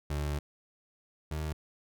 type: tone pair in turn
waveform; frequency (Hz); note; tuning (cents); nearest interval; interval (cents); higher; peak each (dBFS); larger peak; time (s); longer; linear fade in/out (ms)
30% pulse; 73.42 / 77.16; D2 / D#2; 0 / -14; minor second; 86; second; -28 / -30; first; 0.1-0.39 / 1.31-1.53; first; 5
effects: none